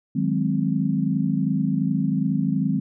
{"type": "chord", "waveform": "sine", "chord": "Ab dominant seventh", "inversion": "second", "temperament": "equal", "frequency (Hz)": [155.56, 185, 207.7, 261.6], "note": ["Eb3", "Gb3", "Ab3", "C4"], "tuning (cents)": [0, 0, 0, 0], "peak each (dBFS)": -25, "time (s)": [0.15, 2.8], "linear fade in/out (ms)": 10, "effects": []}